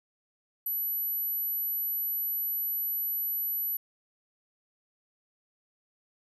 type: tone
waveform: sine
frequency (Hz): 11840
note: F#9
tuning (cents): 0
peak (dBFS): -26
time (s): 0.66-3.77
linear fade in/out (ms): 5
effects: tanh soft clip ceiling -27 dBFS